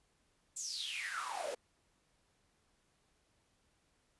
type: noise with high-pass filter sweep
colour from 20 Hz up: pink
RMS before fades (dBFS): -41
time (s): 0.56-1.55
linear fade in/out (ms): 10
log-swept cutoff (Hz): 7600 to 470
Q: 9.2
effects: pink hiss -75 dBFS RMS until 4.19 s + resampled to 24000 Hz